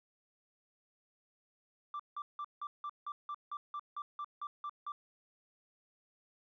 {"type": "tone bursts", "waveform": "sine", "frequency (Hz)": 1174.7, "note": "D6", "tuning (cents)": 0, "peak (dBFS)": -36, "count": 14, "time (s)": [1.94, 4.92], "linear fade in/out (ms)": 2, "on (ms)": 55, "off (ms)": 170, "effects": ["tanh soft clip ceiling -36 dBFS"]}